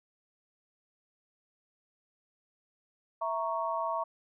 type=chord; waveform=sine; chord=A# diminished; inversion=second; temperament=equal; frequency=659.3 / 932.3 / 1108.7 Hz; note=E5 / A#5 / C#6; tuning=0 / 0 / 0 cents; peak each=-34 dBFS; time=3.21-4.04 s; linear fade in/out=10 ms; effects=none